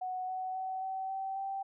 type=tone with pitch steps; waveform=sine; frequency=740 / 747.7 / 755.5 / 763.4 / 771.4 / 779.5 Hz; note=F#5 / F#5 / F#5 / G5 / G5 / G5; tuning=0 / +18 / +36 / -46 / -28 / -10 cents; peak=-34 dBFS; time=0.01-1.63 s; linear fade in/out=10 ms; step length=270 ms; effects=none